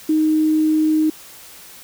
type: tone with quantisation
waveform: sine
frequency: 311.1 Hz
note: D#4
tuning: in tune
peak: -13 dBFS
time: 0.09-1.1 s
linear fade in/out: 5 ms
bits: 7
effects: white hiss -41 dBFS RMS until 1.83 s